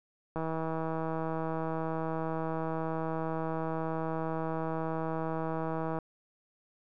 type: click train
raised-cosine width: 1 ms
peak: -21 dBFS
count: 907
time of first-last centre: 0.36-5.987 s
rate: 161 Hz
effects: none